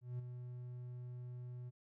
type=tone with ADSR envelope; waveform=triangle; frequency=123.47 Hz; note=B2; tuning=in tune; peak=-36 dBFS; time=0.01-1.71 s; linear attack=180 ms; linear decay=13 ms; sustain=-7 dB; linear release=28 ms; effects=none

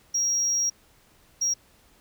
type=tone bursts at uneven times; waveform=sine; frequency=5640 Hz; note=F8; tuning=16 cents sharp; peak=-20 dBFS; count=2; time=0.14-0.7 / 1.41-1.54 s; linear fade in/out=10 ms; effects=tanh soft clip ceiling -19 dBFS + pink hiss -59 dBFS RMS until 2 s

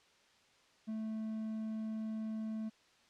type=tone; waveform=triangle; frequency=219.1 Hz; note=A3; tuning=7 cents flat; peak=-35 dBFS; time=0.87-2.7 s; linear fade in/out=20 ms; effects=white hiss -67 dBFS RMS until 3.09 s + low-pass 5000 Hz 12 dB/octave

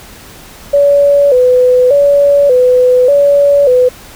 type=tone with vibrato; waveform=sine; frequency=534 Hz; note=C5; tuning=35 cents sharp; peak=-4 dBFS; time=0.73-3.89 s; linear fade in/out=10 ms; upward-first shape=square; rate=0.85 Hz; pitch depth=110 cents each way; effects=pink hiss -34 dBFS RMS until 4.15 s

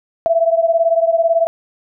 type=beating tone pair; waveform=sine; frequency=659.3 / 677.3 Hz; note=E5 / E5; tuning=0 / +47 cents; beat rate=18 Hz; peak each=-13 / -16 dBFS; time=0.26-1.47 s; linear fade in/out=0 ms; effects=none

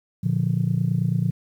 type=chord; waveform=sine; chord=Bb major; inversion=none; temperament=just; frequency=116.54 / 145.68 / 174.81 Hz; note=Bb2 / D3 / F3; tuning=0 / -14 / +2 cents; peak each=-23 dBFS; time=0.23-1.31 s; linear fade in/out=10 ms; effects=tanh soft clip ceiling -11 dBFS + 9-bit

